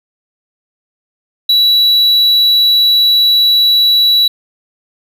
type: tone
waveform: triangle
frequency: 3925 Hz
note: B7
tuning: 11 cents flat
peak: -5 dBFS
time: 1.49-4.28 s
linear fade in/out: 5 ms
effects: 7-bit